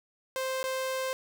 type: tone with dropouts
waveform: sawtooth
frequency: 523.3 Hz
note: C5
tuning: in tune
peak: -26 dBFS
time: 0.36-1.13 s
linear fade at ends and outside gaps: 0 ms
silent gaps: 0.63-0.64 s
effects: none